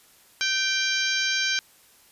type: harmonic tone with a mistuned harmonic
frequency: 788 Hz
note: G5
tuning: 9 cents sharp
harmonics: 2 / 3 / 4 / 5 / 6 / 7 / 8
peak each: -27 / -29 / -30 / -31 / -32 / -32 / -33 dBFS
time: 0.41-1.59 s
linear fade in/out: 0 ms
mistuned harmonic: 2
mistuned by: -32 cents
effects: white hiss -56 dBFS RMS until 2.11 s + resampled to 32000 Hz